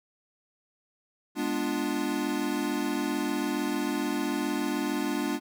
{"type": "chord", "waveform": "square", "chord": "G# diminished seventh", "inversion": "none", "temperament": "equal", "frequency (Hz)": [207.7, 246.9, 293.7, 349.2], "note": ["G#3", "B3", "D4", "F4"], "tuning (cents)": [0, 0, 0, 0], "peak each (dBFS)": [-36, -34, -31, -35], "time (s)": [1.35, 5.4], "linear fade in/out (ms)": 50, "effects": []}